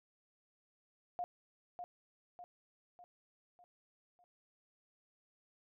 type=tone with echo; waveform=sine; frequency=711 Hz; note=F5; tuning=31 cents sharp; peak=-36 dBFS; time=1.19-1.24 s; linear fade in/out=0 ms; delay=600 ms; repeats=5; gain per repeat=-6 dB; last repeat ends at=4.24 s; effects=none